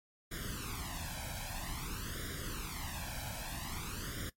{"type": "noise with flanger", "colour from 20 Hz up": "pink", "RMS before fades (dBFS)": -41, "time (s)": [0.31, 4.3], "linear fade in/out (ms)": 10, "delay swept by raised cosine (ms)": [0.57, 1.28], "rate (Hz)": 0.51, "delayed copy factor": 0.9, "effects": ["noise-tail reverb RT60 0.1 s tail -18 dB re dry", "MP3 64 kbps"]}